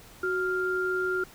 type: tone pair together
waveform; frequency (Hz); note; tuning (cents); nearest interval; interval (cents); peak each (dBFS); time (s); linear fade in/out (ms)
sine; 370 / 1396.9; F#4 / F6; 0 / 0; octave + major seventh; 2300; -28 / -28; 0.23-1.24; 5
effects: pink hiss -51 dBFS RMS until 1.34 s